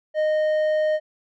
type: tone with low-pass filter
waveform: square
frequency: 617 Hz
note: D#5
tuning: 15 cents flat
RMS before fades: -21 dBFS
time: 0.14-1 s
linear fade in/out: 50 ms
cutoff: 1600 Hz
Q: 0.56
effects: none